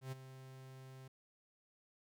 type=tone with ADSR envelope; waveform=45% pulse; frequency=131.6 Hz; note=C3; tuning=10 cents sharp; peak=-40 dBFS; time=0.01-1.08 s; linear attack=110 ms; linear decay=18 ms; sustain=-12 dB; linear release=6 ms; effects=none